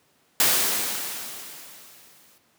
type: noise with exponential decay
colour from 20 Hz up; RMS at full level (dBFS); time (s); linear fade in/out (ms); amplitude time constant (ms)
white; -18; 0.4-2.38; 1; 430
effects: pink hiss -63 dBFS RMS until 2.58 s + high-pass 150 Hz 12 dB/octave